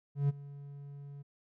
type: tone with ADSR envelope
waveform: triangle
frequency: 141.8 Hz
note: C#3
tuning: 40 cents sharp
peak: -22 dBFS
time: 0.15-1.23 s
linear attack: 140 ms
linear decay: 24 ms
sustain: -20 dB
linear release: 17 ms
effects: none